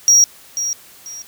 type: tone with echo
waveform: triangle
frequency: 5680 Hz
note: F8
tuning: 28 cents sharp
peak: -6 dBFS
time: 0.08-0.24 s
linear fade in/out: 0 ms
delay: 490 ms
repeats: 2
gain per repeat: -11 dB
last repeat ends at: 1.22 s
effects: white hiss -44 dBFS RMS until 1.27 s